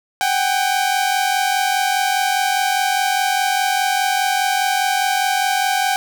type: tone pair together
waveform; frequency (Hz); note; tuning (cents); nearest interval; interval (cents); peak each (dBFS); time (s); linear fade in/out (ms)
sawtooth; 755.1 / 800; F#5 / G5; +35 / +35; minor second; 100; -15; 0.21-5.96; 0
effects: none